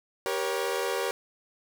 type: chord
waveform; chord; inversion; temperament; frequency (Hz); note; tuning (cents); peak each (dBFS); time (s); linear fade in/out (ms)
sawtooth; G diminished; none; equal with one note detuned; 392 / 476.2 / 554.4; G4 / Bb4 / Db5; 0 / +37 / 0; -28 / -27 / -29; 0.26-1.11; 0
effects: none